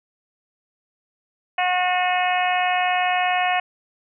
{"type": "harmonic tone", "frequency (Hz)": 362.8, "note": "F#4", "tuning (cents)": -34, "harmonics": [2, 3, 4, 5, 6, 7, 8], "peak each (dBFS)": [-20, -29, -32, -27, -29, -27, -31], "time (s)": [1.58, 3.6], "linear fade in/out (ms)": 5, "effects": []}